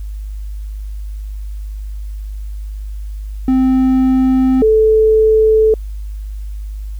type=tone pair in turn; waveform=triangle / sine; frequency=260 / 437.3 Hz; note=C4 / A4; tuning=-11 / -11 cents; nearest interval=major sixth; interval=900 cents; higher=second; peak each=-7 dBFS; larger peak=neither; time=3.48-4.62 / 4.62-5.74 s; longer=first; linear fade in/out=2 ms; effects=added 51 Hz sine -22 dBFS peak until 6.99 s + white hiss -52 dBFS RMS until 6.99 s